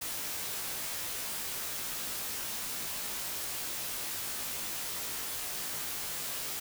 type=noise with comb filter; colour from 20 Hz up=white; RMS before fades=-37 dBFS; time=0.01-6.6 s; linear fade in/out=10 ms; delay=17 ms; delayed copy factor=-0.7; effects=none